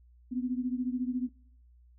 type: beating tone pair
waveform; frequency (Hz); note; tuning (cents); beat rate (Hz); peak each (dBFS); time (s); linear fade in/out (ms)
sine; 246.9 / 260.9; B3 / C4; 0 / -5; 14; -31 / -34; 0.31-1.29; 20
effects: noise-tail reverb RT60 0.6 s tail -23 dB re dry + added 60 Hz sine -56 dBFS peak until 1.98 s